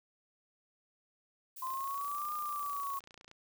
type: noise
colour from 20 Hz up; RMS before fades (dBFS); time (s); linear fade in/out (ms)
violet; -47; 1.56-3; 10
type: linear two-way sweep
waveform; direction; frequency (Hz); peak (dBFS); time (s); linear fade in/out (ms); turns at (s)
sine; up then down; 1032 to 1210 to 1096; -35; 1.62-2.99; 5; 2.34
type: click train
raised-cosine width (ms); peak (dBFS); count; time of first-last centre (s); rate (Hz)
0.2; -36; 49; 1.67-3.314; 29.2
effects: none